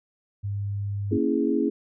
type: tone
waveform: sine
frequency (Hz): 100.9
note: G#2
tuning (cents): -49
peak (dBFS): -26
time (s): 0.43-1.18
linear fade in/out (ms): 20
type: chord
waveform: sine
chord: A# half-diminished seventh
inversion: none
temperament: equal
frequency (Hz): 233.1 / 277.2 / 329.6 / 415.3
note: A#3 / C#4 / E4 / G#4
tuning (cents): 0 / 0 / 0 / 0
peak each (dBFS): -27 / -25 / -26 / -27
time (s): 1.11-1.7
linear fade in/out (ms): 10
effects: none